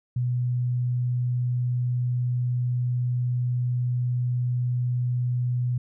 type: tone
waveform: sine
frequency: 123.47 Hz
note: B2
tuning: in tune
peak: -22 dBFS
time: 0.16-5.78 s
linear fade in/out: 5 ms
effects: none